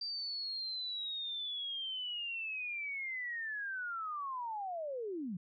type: linear sweep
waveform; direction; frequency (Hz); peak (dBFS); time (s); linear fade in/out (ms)
sine; down; 4699 to 164.81; -37; 0.01-5.37; 5
effects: none